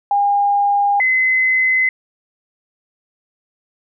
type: tone pair in turn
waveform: sine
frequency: 810 / 2041 Hz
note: G#5 / C7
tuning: -43 / -44 cents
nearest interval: octave + major third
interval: 1599 cents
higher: second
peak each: -12 dBFS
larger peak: neither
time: 0.11-1 / 1-1.89 s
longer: neither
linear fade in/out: 2 ms
effects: none